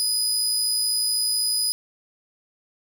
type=tone; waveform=25% pulse; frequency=4978 Hz; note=D#8; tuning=in tune; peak=-16 dBFS; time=0-1.72 s; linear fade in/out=0 ms; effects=none